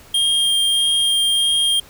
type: tone with vibrato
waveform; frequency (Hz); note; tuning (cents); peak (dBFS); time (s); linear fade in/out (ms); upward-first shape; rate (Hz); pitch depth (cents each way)
square; 3214; G7; +43; -15; 0.14-1.8; 5; sine; 1.6; 8
effects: pink hiss -45 dBFS RMS until 1.89 s